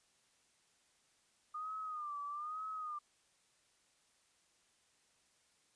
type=tone with vibrato; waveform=sine; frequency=1216 Hz; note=D#6; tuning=40 cents flat; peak=-40 dBFS; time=1.54-2.99 s; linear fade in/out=10 ms; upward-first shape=sine; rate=1.1 Hz; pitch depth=93 cents each way; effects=white hiss -73 dBFS RMS until 5.75 s + resampled to 22050 Hz